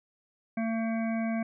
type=harmonic tone; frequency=225.6 Hz; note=A3; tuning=44 cents sharp; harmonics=1 / 3 / 5 / 7 / 9 / 10; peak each=-28 / -35 / -46 / -44 / -48 / -43 dBFS; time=0.57-1.43 s; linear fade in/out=5 ms; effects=none